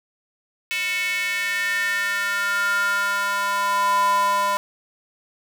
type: tone with high-pass filter sweep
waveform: square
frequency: 201 Hz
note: G3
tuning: 44 cents sharp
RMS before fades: -22 dBFS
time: 0.71-4.57 s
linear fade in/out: 0 ms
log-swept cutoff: 2400 to 870 Hz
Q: 5.6
effects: none